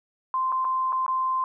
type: tone with dropouts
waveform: sine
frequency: 1041 Hz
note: C6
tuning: 9 cents flat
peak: -22 dBFS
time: 0.34-1.44 s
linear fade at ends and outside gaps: 1 ms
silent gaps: 0.52-0.524 / 0.646-0.65 / 0.923-0.928 / 1.064-1.08 s
effects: none